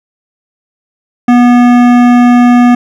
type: tone with hard clipping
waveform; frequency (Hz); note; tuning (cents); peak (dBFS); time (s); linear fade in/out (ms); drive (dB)
sine; 243.5; B3; -24; -4; 1.28-2.75; 5; 15
effects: none